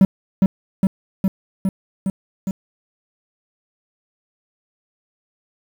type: tone with echo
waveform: triangle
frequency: 191.8 Hz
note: G3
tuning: 37 cents flat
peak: -5 dBFS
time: 0.01-0.05 s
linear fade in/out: 2 ms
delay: 410 ms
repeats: 6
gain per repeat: -2 dB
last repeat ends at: 2.51 s
effects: 7-bit